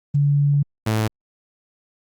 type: tone pair in turn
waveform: sine / sawtooth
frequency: 143.4 / 109.21 Hz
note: D3 / A2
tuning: -41 / -12 cents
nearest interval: perfect fourth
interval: 471 cents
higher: first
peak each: -14 dBFS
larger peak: neither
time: 0.14-0.63 / 0.86-1.08 s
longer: first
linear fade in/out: 10 ms
effects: Opus 24 kbps